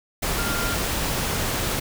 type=tone in noise; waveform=sine; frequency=1396.9 Hz; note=F6; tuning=in tune; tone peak=-29 dBFS; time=0.38-0.75 s; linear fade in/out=10 ms; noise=pink; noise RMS=-25 dBFS; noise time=0.22-1.8 s; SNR=-7 dB; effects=none